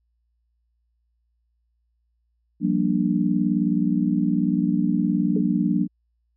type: chord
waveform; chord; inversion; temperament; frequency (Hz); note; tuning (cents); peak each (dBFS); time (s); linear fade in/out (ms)
sine; G minor seventh; third; just; 176.4 / 196 / 235.2 / 294; F3 / G3 / Bb3 / D4; +18 / 0 / +16 / +2; -24; 2.6-5.88; 50
type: tone with exponential decay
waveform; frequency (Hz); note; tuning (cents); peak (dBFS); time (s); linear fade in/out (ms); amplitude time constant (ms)
sine; 421.9; G#4; +27; -22; 5.36-5.45; 5; 18
effects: added 58 Hz sine -67 dBFS peak until 6.36 s